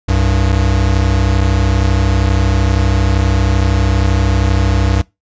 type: tone pair together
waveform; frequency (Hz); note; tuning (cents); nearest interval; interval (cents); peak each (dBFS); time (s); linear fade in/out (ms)
square; 64.29 / 97; C2 / G2; -30 / -18; perfect fifth; 712; -14; 0.08-5.02; 10
effects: noise-tail reverb RT60 0.2 s tail -21 dB re dry + resampled to 16000 Hz